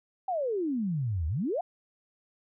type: exponential two-way sweep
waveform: sine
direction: down then up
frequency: 785 to 73.42 to 760 Hz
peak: -27 dBFS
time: 0.28-1.61 s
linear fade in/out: 5 ms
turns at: 1.27 s
effects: none